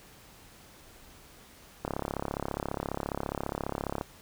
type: click train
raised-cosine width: 1 ms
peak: -17 dBFS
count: 76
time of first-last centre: 1.85-4.011 s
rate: 34.7 Hz
effects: pink hiss -54 dBFS RMS until 4.21 s